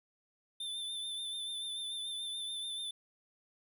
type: tone with vibrato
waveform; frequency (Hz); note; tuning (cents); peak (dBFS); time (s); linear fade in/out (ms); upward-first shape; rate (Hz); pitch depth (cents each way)
square; 3550; A7; +15; -38; 0.6-2.91; 5; triangle; 6.9; 41
effects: none